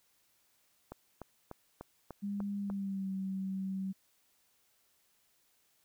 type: click train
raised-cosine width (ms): 1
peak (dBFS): -29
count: 7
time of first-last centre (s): 0.92-2.7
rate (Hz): 3.37
type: tone with pitch glide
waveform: sine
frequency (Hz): 201.7 to 191.37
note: G3 to G3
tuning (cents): +50 to -41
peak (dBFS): -34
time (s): 2.22-3.93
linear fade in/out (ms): 20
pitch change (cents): -91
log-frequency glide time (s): 2.58-3.1
effects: white hiss -72 dBFS RMS until 5.84 s